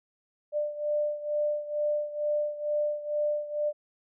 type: beating tone pair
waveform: sine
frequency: 594 / 596.2 Hz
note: D5 / D5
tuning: +20 / +26 cents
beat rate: 2.2 Hz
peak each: -28 / -32 dBFS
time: 0.52-3.73 s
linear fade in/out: 50 ms
effects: none